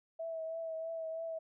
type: tone with vibrato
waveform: sine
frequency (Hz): 651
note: E5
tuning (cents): -22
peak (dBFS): -37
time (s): 0.19-1.39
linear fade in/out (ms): 10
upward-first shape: triangle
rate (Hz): 3.1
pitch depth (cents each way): 29
effects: none

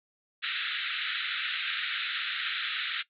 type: band-pass noise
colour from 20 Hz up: white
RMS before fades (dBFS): -33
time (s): 0.42-3.03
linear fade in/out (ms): 20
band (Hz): 1300 to 3900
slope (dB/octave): 96
effects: noise-tail reverb RT60 0.1 s tail -17 dB re dry

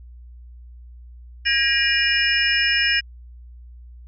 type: tone cluster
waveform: sine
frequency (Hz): 1630 / 1889 / 2413 / 2873 / 5250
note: G#6 / A#6 / D7 / F7 / E8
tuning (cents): -33 / +22 / +46 / +48 / -8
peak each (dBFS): -23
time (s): 1.45-3.01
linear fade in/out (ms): 20
effects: added 60 Hz sine -39 dBFS peak until 4.07 s

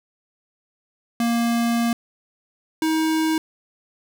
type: tone pair in turn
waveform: square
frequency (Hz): 234 / 317.5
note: A#3 / D#4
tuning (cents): +7 / +35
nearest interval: perfect fourth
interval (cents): 528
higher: second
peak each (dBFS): -19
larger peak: neither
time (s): 1.2-1.93 / 2.82-3.38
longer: first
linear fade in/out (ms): 2
effects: none

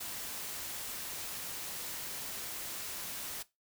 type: noise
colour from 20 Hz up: white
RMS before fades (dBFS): -41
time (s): 0-3.43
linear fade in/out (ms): 10
effects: noise-tail reverb RT60 0.2 s tail -18 dB re dry

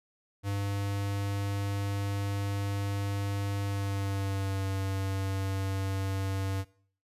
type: tone with pitch glide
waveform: square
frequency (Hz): 100 to 96.65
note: G2 to G2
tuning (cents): +35 to -24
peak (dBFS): -30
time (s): 0.43-6.65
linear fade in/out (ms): 50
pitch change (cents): -59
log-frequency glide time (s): 3.65-4.66
effects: noise-tail reverb RT60 0.5 s tail -20 dB re dry + resampled to 32000 Hz

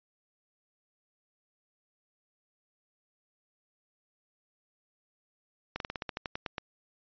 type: slowing click train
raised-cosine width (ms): 0.3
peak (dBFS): -18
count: 12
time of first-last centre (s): 5.76-6.582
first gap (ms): 42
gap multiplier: 1.11
effects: resampled to 11025 Hz

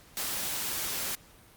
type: noise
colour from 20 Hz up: white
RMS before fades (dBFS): -33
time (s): 0.17-1.15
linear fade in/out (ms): 0
effects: pink hiss -56 dBFS RMS until 1.56 s + Opus 48 kbps

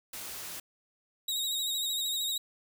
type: noise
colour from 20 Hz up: white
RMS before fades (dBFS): -41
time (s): 0.13-0.6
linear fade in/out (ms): 5
type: tone with vibrato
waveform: sawtooth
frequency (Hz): 3787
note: A#7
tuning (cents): +27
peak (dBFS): -27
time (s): 1.28-2.38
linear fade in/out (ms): 5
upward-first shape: triangle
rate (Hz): 13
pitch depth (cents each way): 59
effects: none

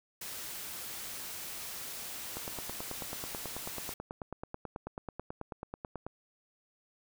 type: noise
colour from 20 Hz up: white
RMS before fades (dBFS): -42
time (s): 0.21-3.94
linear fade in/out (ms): 5
type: click train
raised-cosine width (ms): 1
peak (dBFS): -25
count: 35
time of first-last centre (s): 2.37-6.066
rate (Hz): 9.2
effects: none

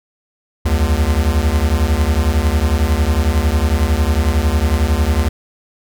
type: beating tone pair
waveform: square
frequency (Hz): 69.3 / 80.3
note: C#2 / E2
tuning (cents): 0 / -45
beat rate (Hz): 11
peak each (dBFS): -16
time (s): 0.65-5.29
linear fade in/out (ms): 10
effects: none

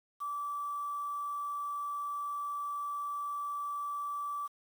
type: tone with quantisation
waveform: sine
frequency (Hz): 1159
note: D6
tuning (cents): -23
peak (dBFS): -34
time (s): 0.2-4.48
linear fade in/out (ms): 20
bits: 9
effects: none

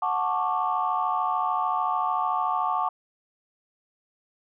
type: chord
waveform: sine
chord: D major seventh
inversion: first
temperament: just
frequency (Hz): 734.2 / 881 / 1101.2 / 1174.7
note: F#5 / A5 / C#6 / D6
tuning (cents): -14 / +2 / -12 / 0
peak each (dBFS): -28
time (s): 0.02-2.89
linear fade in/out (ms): 5
effects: tanh soft clip ceiling -13 dBFS

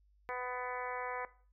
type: harmonic tone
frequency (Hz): 249.5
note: B3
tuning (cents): +18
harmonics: 2 / 3 / 4 / 5 / 6 / 7 / 8 / 9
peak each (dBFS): -42 / -44 / -43 / -47 / -48 / -47 / -48 / -50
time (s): 0.29-1.25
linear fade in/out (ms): 0
effects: noise-tail reverb RT60 0.4 s tail -17 dB re dry + added 50 Hz sine -65 dBFS peak until 1.52 s

